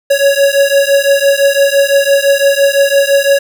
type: beating tone pair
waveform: square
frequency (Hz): 554.4 / 560.3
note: C#5 / C#5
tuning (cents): 0 / +18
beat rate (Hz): 5.9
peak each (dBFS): -11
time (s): 0.1-3.39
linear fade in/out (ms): 10
effects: none